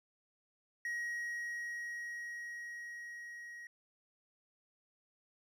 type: tone with level ramp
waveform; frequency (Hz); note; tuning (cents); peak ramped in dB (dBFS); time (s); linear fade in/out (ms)
triangle; 1895; A#6; +28; -34 to -45; 0.85-3.67; 2
effects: none